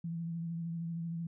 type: tone with vibrato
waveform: sine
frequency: 167.2 Hz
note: E3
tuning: 25 cents sharp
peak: -35 dBFS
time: 0.04-1.27 s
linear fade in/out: 5 ms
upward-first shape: triangle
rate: 13 Hz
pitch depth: 34 cents each way
effects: none